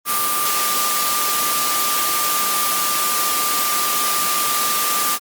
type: tone in noise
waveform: sine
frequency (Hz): 1191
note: D6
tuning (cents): +24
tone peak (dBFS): -22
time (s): 0.05-5.19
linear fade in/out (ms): 50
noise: white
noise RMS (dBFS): -20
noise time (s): 0.05-5.19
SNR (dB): -5
effects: high-pass 200 Hz 12 dB/octave + Opus 32 kbps